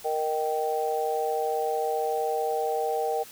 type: chord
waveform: sine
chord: Eb major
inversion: second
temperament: just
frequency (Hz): 466.7 / 622.3 / 777.8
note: Bb4 / Eb5 / G5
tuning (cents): +2 / 0 / -14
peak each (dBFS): -28 / -32 / -28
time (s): 0.04-3.24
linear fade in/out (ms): 20
effects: white hiss -47 dBFS RMS until 3.31 s